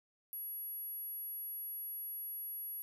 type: tone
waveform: sine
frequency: 11400 Hz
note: F9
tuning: 34 cents sharp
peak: -40 dBFS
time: 0.33-2.82 s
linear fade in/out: 0 ms
effects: none